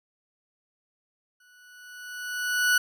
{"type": "tone with exponential growth", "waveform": "40% pulse", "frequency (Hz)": 1476, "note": "F#6", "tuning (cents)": -5, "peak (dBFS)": -17, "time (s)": [1.4, 2.78], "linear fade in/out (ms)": 5, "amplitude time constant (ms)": 300, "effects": []}